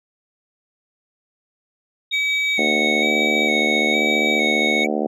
sine tone with tremolo, 3729 Hz, A#7, in tune, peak -23 dBFS, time 2.11-4.84 s, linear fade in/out 5 ms, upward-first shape sine, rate 5.6 Hz, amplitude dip 40%
triangle tone with vibrato, 2250 Hz, C#7, 25 cents sharp, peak -17 dBFS, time 2.12-4.87 s, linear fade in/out 20 ms, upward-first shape square, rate 1.1 Hz, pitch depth 28 cents each way
harmonic tone, 75 Hz, D2, 37 cents sharp, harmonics 3 / 4 / 5 / 6 / 7 / 8 / 9 / 10, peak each -25 / -26 / -27 / -28 / -28 / -29 / -30 / -30 dBFS, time 2.58-5.07 s, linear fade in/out 5 ms
effects none

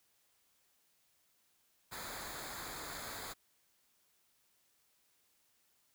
pink noise with comb filter, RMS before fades -45 dBFS, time 1.91-3.34 s, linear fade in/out 20 ms, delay 0.35 ms, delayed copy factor -0.7, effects white hiss -74 dBFS RMS until 5.94 s

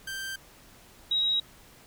sawtooth / sine tone pair in turn, 1568 / 3823 Hz, G6 / A#7, 0 / +43 cents, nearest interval octave + minor third, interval 1543 cents, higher second, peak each -30 / -23 dBFS, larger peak second, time 0.07-0.36 / 1.11-1.4 s, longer neither, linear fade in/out 5 ms, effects pink hiss -54 dBFS RMS until 1.86 s

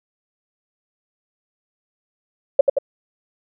sine tone with echo, 554.4 Hz, C#5, in tune, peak -5 dBFS, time 2.59-2.61 s, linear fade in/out 5 ms, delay 88 ms, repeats 2, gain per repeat -4 dB, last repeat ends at 2.786 s, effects none

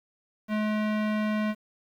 square tone with low-pass filter, 213.3 Hz, G#3, 46 cents sharp, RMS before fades -27 dBFS, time 0.48-1.55 s, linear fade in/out 50 ms, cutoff 2400 Hz, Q 1.3, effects 9-bit

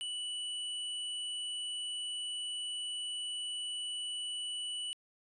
square tone, 2960 Hz, F#7, in tune, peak -37 dBFS, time 0.01-4.93 s, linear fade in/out 0 ms, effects resampled to 24000 Hz

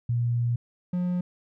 sine / triangle tone pair in turn, 119.3 / 178.75 Hz, A#2 / F3, +41 / +41 cents, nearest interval perfect fifth, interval 700 cents, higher second, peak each -22 dBFS, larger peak neither, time 0.09-0.56 / 0.93-1.21 s, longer first, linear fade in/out 5 ms, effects none

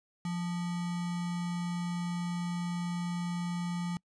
sine tone with sample-and-hold, 174.61 Hz, F3, in tune, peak -31 dBFS, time 0.25-3.97 s, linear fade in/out 2 ms, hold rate 1050 Hz, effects noise-tail reverb RT60 0.1 s tail -26 dB re dry + resampled to 22050 Hz

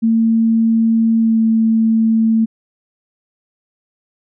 sine tone with pitch glide, 226 to 223.7 Hz, A3 to A3, +47 to +29 cents, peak -10 dBFS, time 0.02-2.46 s, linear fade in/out 20 ms, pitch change -18 cents, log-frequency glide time 1.2-1.37 s, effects none

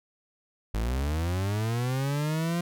40% pulse linear sweep, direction up, 51.1 to 174.61 Hz, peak -25 dBFS, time 0.74-2.61 s, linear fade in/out 5 ms, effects none

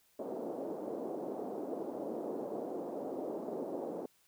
pink band-pass noise, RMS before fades -40 dBFS, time 0.19-4.06 s, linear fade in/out 5 ms, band 270 to 660 Hz, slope 24 dB/octave, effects white hiss -70 dBFS RMS until 4.27 s

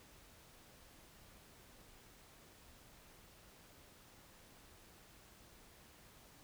silence, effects pink hiss -62 dBFS RMS until 6.43 s

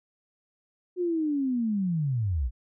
sine linear sweep, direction down, 365.8 to 51.7 Hz, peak -24 dBFS, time 0.96-2.51 s, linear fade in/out 50 ms, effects none

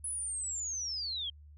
sine linear sweep, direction down, 10300 to 3136 Hz, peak -34 dBFS, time 0.04-1.3 s, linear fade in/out 5 ms, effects added 74 Hz sine -51 dBFS peak until 1.57 s

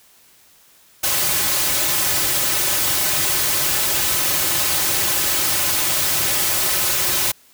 white noise with comb filter, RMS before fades -19 dBFS, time 1.03-7.32 s, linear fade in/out 10 ms, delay 4.3 ms, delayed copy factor -0.65, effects white hiss -52 dBFS RMS until 7.53 s

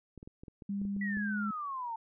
clicks, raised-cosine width 3 ms, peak -34 dBFS, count 10, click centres 0.177 / 0.229 / 0.275 / 0.435 / 0.482 / 0.622 / 0.816 / 0.852 / 0.965 / 1.171 s
sine tone with pitch glide, 200 to 207.7 Hz, G3 to G#3, +35 to 0 cents, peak -32 dBFS, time 0.69-1.51 s, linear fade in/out 5 ms, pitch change +65 cents, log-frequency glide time 1.02-1.26 s
sine exponential sweep, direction down, 1975.5 to 888 Hz, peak -35 dBFS, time 1.01-1.96 s, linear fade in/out 5 ms
effects none

